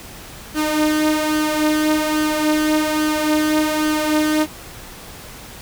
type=tone with flanger; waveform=sawtooth; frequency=306.6 Hz; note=D#4; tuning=25 cents flat; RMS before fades=-18 dBFS; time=0.54-4.47 s; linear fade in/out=50 ms; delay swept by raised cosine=0.63 to 3.93 ms; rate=1.2 Hz; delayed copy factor=+0.55; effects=pink hiss -37 dBFS RMS until 5.61 s